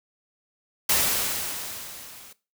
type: noise with level ramp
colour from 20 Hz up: white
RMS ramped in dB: -20 to -47 dBFS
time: 0.89-2.33 s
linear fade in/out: 5 ms
effects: noise-tail reverb RT60 0.3 s tail -19 dB re dry